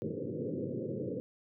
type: band-pass noise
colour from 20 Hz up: white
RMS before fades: -37 dBFS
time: 0.02-1.2 s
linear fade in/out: 0 ms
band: 100 to 530 Hz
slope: 96 dB/octave
effects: none